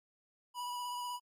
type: tone with vibrato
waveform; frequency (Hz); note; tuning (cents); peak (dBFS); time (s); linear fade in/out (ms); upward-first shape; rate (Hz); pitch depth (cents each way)
square; 979; B5; -15; -38; 0.54-1.2; 50; square; 16; 13
effects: MP3 64 kbps